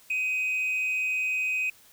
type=tone with amplitude modulation; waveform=triangle; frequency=2515 Hz; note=D#7; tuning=18 cents sharp; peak=-20 dBFS; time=0.1-1.7 s; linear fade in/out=5 ms; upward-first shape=sine; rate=214 Hz; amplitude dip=55%; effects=tanh soft clip ceiling -19 dBFS + white hiss -56 dBFS RMS until 1.92 s